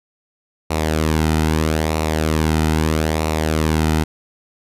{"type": "tone with flanger", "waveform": "sawtooth", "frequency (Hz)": 78.4, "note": "D#2", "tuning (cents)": 14, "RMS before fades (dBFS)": -18, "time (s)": [0.7, 4.04], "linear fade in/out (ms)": 10, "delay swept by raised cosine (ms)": [0.61, 1.81], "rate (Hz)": 0.78, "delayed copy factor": -0.55, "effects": ["resampled to 32000 Hz"]}